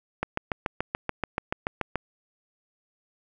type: click train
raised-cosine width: 0.5 ms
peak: -11 dBFS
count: 13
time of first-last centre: 0.23-1.957 s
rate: 6.95 Hz
effects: none